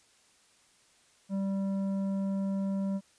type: tone with tanh clipping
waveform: sine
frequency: 195.1 Hz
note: G3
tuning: 8 cents flat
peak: -30 dBFS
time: 1.29-3.01 s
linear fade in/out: 50 ms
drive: 9 dB
effects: white hiss -64 dBFS RMS until 3.18 s + resampled to 22050 Hz